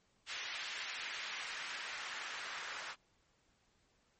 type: noise with band-pass filter sweep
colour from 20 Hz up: white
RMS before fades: -44 dBFS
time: 0.26-2.96 s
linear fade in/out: 50 ms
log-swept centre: 2300 to 1400 Hz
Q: 1.2
effects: pink hiss -74 dBFS RMS until 4.19 s + MP3 32 kbps